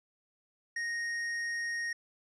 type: tone with hard clipping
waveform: sine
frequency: 1864.7 Hz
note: A#6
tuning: in tune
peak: -34 dBFS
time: 0.76-1.93 s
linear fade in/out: 5 ms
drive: 9 dB
effects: low-pass 9000 Hz 12 dB/octave